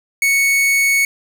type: tone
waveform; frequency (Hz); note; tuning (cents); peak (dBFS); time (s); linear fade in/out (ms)
45% pulse; 2217; C#7; 0; -12; 0.22-1.05; 2
effects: none